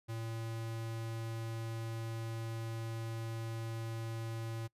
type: tone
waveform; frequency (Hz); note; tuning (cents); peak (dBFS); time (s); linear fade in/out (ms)
square; 113.6; A#2; -44; -39; 0.08-4.68; 20
effects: noise-tail reverb RT60 0.1 s tail -24 dB re dry + resampled to 32000 Hz